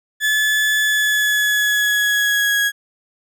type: tone with pitch glide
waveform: 35% pulse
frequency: 1725 to 1656.6 Hz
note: A6 to G#6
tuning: -35 to -5 cents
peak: -13 dBFS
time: 0.2-2.72 s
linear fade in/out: 50 ms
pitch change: -70 cents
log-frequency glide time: 0.79-2.6 s
effects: none